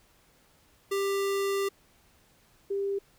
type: tone pair in turn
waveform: square / sine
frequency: 395.2 / 396.8 Hz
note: G4 / G4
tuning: +14 / +21 cents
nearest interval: unison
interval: 7 cents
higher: second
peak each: -27 dBFS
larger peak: neither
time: 0.91-1.69 / 2.7-2.99 s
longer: first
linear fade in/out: 10 ms
effects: pink hiss -63 dBFS RMS until 3.18 s